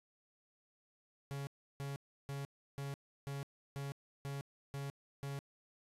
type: tone bursts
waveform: 45% pulse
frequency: 139.5 Hz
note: C#3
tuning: 11 cents sharp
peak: -40 dBFS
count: 9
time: 1.31-5.39 s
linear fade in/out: 0 ms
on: 160 ms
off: 330 ms
effects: resampled to 32000 Hz + 11-bit